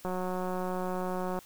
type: click train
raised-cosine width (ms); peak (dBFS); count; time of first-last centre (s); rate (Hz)
1; -21; 246; 0.05-1.389; 183
effects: white hiss -55 dBFS RMS until 1.45 s